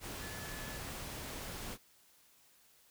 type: tone in noise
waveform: sine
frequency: 1722 Hz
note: A6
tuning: 38 cents flat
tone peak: -50 dBFS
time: 0.19-0.8 s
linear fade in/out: 50 ms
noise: pink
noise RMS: -44 dBFS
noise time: 0-1.78 s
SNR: -9 dB
effects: white hiss -66 dBFS RMS until 2.9 s